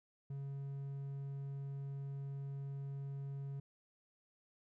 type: tone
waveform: triangle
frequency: 138.59 Hz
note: C#3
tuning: in tune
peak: -39 dBFS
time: 0.3-3.6 s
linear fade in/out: 5 ms
effects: none